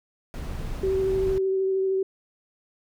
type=noise; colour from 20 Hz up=brown; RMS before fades=-32 dBFS; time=0.34-1.38 s; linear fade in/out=0 ms
type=tone with vibrato; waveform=sine; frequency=382.7 Hz; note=G4; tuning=42 cents flat; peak=-21 dBFS; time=0.83-2.03 s; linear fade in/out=5 ms; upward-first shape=triangle; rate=13 Hz; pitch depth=17 cents each way
effects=none